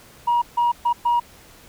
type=tone bursts at uneven times; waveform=sine; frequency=954 Hz; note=A#5; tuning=40 cents sharp; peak=-14 dBFS; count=4; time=0.27-0.42 / 0.57-0.72 / 0.85-0.93 / 1.05-1.2 s; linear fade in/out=10 ms; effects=tanh soft clip ceiling -13 dBFS + pink hiss -48 dBFS RMS until 1.68 s